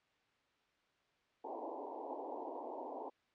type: band-pass noise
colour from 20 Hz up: white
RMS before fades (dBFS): -45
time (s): 1.44-3.1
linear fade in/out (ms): 10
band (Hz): 260 to 970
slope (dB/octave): 96
effects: white hiss -75 dBFS RMS until 3.34 s + low-pass 3000 Hz 12 dB/octave